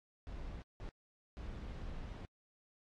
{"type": "noise bursts at uneven times", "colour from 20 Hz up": "brown", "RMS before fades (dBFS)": -45, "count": 3, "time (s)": [[0.27, 0.62], [0.8, 0.89], [1.37, 2.25]], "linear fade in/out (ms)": 0, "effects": ["low-pass 5000 Hz 12 dB/octave", "AAC 48 kbps"]}